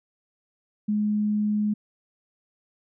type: tone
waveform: sine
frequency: 210 Hz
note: G#3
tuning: 19 cents sharp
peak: -21 dBFS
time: 0.88-1.74 s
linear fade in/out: 10 ms
effects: none